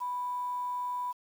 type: tone with quantisation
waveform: sine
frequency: 987.8 Hz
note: B5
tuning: in tune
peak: -31 dBFS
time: 0-1.13 s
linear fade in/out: 20 ms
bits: 9
effects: none